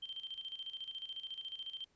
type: tone with tremolo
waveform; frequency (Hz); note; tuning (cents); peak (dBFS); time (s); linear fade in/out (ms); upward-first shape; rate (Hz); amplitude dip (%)
sine; 3140; G7; +2; -40; 0.02-1.85; 10; square; 14; 70
effects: pink hiss -75 dBFS RMS until 1.95 s + resampled to 16000 Hz

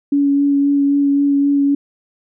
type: tone with vibrato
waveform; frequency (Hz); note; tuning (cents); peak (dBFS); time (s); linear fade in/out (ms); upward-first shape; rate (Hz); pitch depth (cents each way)
sine; 282.2; C#4; +31; -11; 0.12-1.75; 5; sine; 3.8; 12
effects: none

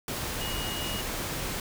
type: tone in noise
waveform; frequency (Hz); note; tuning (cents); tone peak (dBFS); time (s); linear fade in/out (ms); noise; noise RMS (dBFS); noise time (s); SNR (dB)
sine; 2880; F#7; -47; -36; 0.41-1.01; 2; pink; -33; 0.08-1.6; -6
effects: none

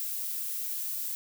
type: noise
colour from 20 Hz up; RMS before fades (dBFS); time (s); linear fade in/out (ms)
violet; -34; 0-1.15; 0
effects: none

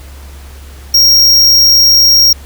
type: tone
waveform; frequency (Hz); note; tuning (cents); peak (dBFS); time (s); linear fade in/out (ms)
square; 5588; F8; 0; -4; 0.94-2.33; 5
effects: added 69 Hz sine -29 dBFS peak until 2.45 s + pink hiss -38 dBFS RMS until 2.45 s

